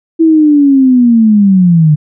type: linear sweep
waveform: sine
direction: down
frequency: 329.6 to 146.83 Hz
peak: -3 dBFS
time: 0.19-1.96 s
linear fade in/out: 20 ms
effects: none